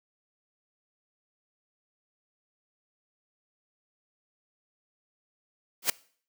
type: noise with exponential growth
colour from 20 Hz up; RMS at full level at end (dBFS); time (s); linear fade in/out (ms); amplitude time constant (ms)
white; -18; 5.82-5.9; 5; 17
effects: noise-tail reverb RT60 0.5 s tail -22 dB re dry + high-pass 200 Hz 12 dB/octave